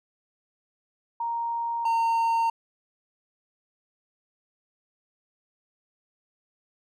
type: tone pair in turn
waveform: sine / triangle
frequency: 932.3 / 916.3 Hz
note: A#5 / A#5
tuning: 0 / -30 cents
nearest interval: unison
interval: 30 cents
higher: first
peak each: -26 / -19 dBFS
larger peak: second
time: 1.2-1.85 / 1.85-2.5 s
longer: neither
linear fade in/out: 5 ms
effects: none